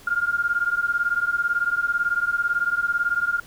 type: beating tone pair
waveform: sine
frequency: 1400 / 1418 Hz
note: F6 / F6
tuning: +4 / +26 cents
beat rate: 18 Hz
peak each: -23 dBFS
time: 0.07-3.4 s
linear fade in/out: 5 ms
effects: pink hiss -48 dBFS RMS until 3.46 s